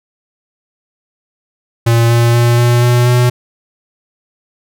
square tone with pitch steps, 116.5 / 117.79 / 119.09 / 120.4 / 121.73 / 123.07 Hz, A#2 / A#2 / A#2 / B2 / B2 / B2, -1 / +18 / +37 / -44 / -25 / -6 cents, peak -8 dBFS, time 1.86-3.3 s, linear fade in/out 10 ms, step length 240 ms, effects none

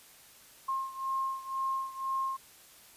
sine beating tone pair, 1067 / 1069 Hz, C6 / C6, +34 / +37 cents, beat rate 2 Hz, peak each -33 / -36 dBFS, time 0.68-2.37 s, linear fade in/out 10 ms, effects white hiss -56 dBFS RMS until 2.96 s + resampled to 32000 Hz

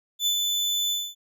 35% pulse tone with ADSR envelope, 3500 Hz, A7, 10 cents flat, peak -18 dBFS, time 0.19-1.15 s, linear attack 73 ms, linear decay 85 ms, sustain -3 dB, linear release 240 ms, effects none

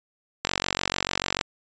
click train, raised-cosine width 0.2 ms, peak -5 dBFS, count 46, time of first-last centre 0.45-1.412 s, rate 46.8 Hz, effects resampled to 16000 Hz

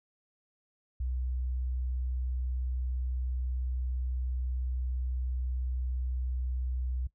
sine tone, 63 Hz, B1, 35 cents sharp, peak -29 dBFS, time 1-7.07 s, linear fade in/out 5 ms, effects noise-tail reverb RT60 0.1 s tail -18 dB re dry + tanh soft clip ceiling -25 dBFS

